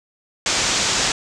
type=low-pass noise; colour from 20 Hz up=white; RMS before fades=-20 dBFS; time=0.46-1.12 s; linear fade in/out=2 ms; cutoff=7600 Hz; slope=48 dB/octave; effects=none